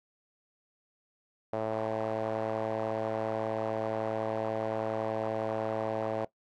sawtooth tone with band-pass filter, 110.2 Hz, A2, 3 cents sharp, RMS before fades -32 dBFS, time 1.53-6.25 s, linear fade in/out 5 ms, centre 610 Hz, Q 3.1, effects noise-tail reverb RT60 0.1 s tail -20 dB re dry + AAC 32 kbps

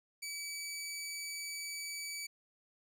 15% pulse tone, 2292 Hz, D7, 43 cents flat, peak -33 dBFS, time 0.22-2.27 s, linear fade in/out 10 ms, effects none

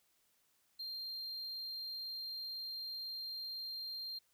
triangle tone, 4186 Hz, C8, in tune, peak -40 dBFS, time 0.79-4.19 s, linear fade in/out 10 ms, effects white hiss -75 dBFS RMS until 4.33 s

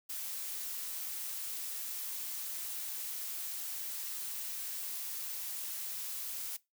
blue noise, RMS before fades -40 dBFS, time 0.09-6.57 s, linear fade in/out 10 ms, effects noise-tail reverb RT60 0.2 s tail -20 dB re dry

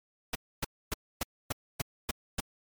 pink noise bursts, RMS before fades -31 dBFS, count 8, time 0.33-2.404 s, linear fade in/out 5 ms, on 23 ms, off 270 ms, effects MP3 96 kbps

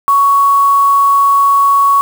sine tone with quantisation, 1116 Hz, C#6, 11 cents sharp, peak -6 dBFS, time 0.08-2.01 s, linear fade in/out 0 ms, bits 4, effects none

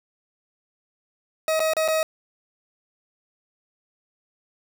40% pulse tone with dropouts, 634 Hz, D#5, 32 cents sharp, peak -19 dBFS, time 1.48-2.03 s, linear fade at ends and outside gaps 1 ms, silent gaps 1.595-1.602 / 1.735-1.767 / 1.879-1.884 s, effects none

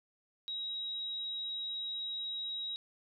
sine tone, 3827 Hz, A#7, 45 cents sharp, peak -36 dBFS, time 0.48-2.76 s, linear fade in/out 0 ms, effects none

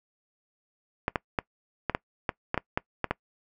clicks, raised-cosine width 0.5 ms, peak -10 dBFS, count 11, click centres 1.081 / 1.158 / 1.388 / 1.897 / 1.949 / 2.292 / 2.544 / 2.577 / 2.775 / 3.043 / 3.11 s, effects noise-tail reverb RT60 0.1 s tail -23 dB re dry

